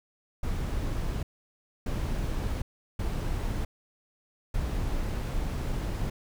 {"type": "noise bursts at uneven times", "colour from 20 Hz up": "brown", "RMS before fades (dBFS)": -30, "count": 4, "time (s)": [[0.43, 1.23], [1.86, 2.62], [2.99, 3.65], [4.54, 6.1]], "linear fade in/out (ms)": 5, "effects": []}